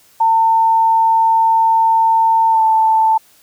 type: tone with pitch glide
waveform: sine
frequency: 900 to 884.5 Hz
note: A5 to A5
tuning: +39 to +9 cents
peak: -9 dBFS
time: 0.2-3.18 s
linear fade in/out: 10 ms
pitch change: -30 cents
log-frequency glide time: 2.51-2.62 s
effects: white hiss -50 dBFS RMS until 3.42 s